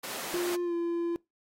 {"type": "high-pass noise", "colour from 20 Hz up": "pink", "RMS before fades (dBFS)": -38, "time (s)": [0.03, 0.56], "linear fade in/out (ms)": 10, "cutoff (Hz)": 370, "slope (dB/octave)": 12}
{"type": "tone with pitch glide", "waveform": "triangle", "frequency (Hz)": [351.4, 340.8], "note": ["F4", "F4"], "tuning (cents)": [11, -42], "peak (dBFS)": -26, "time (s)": [0.34, 1.16], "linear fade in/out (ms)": 0, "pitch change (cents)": -53, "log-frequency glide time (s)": [0.63, 0.74]}
{"effects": ["noise-tail reverb RT60 0.2 s tail -23 dB re dry", "AAC 48 kbps"]}